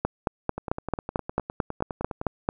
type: two click trains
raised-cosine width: 1 ms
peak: -9 / -17 dBFS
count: 12 / 17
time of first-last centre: 0.05-2.489 / 0.58-2.214 s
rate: 4.51 / 9.79 Hz
effects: none

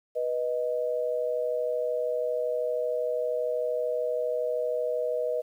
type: tone pair together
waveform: sine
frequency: 489.5 / 622.3 Hz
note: B4 / D#5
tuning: -15 / 0 cents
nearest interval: major third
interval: 415 cents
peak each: -28 / -29 dBFS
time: 0.15-5.42 s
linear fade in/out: 20 ms
effects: 10-bit

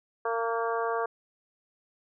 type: harmonic tone with a mistuned harmonic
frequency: 229.4 Hz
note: A#3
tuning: 28 cents flat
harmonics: 2 / 3 / 4 / 5 / 6 / 7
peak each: -30 / -33 / -35 / -33 / -39 / -40 dBFS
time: 0.25-1.06 s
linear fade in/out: 5 ms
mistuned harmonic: 6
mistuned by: +29 cents
effects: none

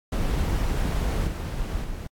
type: noise with level steps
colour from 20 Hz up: brown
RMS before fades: -24 / -29 / -33 dBFS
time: 0.12-2.07 s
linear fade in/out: 5 ms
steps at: 1.27 / 1.84 s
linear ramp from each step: 5 ms
effects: AAC 64 kbps

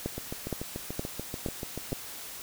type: two click trains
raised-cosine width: 2 ms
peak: -17 / -21 dBFS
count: 5 / 13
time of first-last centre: 0.06-1.929 / 0.18-1.922 s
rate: 2.14 / 6.89 Hz
effects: white hiss -42 dBFS RMS until 2.42 s

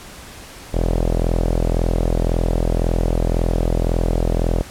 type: tone with low-pass filter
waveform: sawtooth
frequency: 41.89 Hz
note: E1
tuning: 29 cents sharp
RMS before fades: -18 dBFS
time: 0.73-4.63 s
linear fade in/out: 20 ms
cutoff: 580 Hz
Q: 2.3
effects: pink hiss -38 dBFS RMS until 4.7 s + low-pass 12000 Hz 12 dB/octave

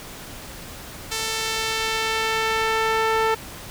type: tone with band-pass filter sweep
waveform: sawtooth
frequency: 444.3 Hz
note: A4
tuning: 17 cents sharp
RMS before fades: -23 dBFS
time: 1.11-3.35 s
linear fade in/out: 10 ms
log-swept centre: 6000 to 1100 Hz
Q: 0.72
effects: pink hiss -38 dBFS RMS until 3.7 s

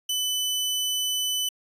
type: tone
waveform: sawtooth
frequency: 3000 Hz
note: F#7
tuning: 23 cents sharp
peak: -21 dBFS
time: 0.09-1.49 s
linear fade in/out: 5 ms
effects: resampled to 32000 Hz

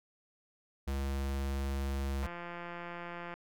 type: tone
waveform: square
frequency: 68.5 Hz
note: C#2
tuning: 20 cents flat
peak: -33 dBFS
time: 0.87-2.27 s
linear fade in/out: 10 ms
type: click train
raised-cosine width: 0.5 ms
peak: -28 dBFS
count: 193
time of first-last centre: 2.23-3.34 s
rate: 173 Hz
effects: none

